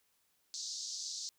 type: band-pass noise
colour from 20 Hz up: white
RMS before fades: -42 dBFS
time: 0.54-1.29 s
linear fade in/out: 0 ms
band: 4100 to 6700 Hz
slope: 48 dB/octave
effects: white hiss -75 dBFS RMS until 1.38 s